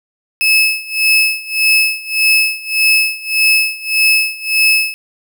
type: tone with tremolo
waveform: 35% pulse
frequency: 2596 Hz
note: E7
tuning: 27 cents flat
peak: -6 dBFS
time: 0.41-4.94 s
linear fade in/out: 0 ms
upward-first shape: sine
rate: 1.7 Hz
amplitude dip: 90%
effects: none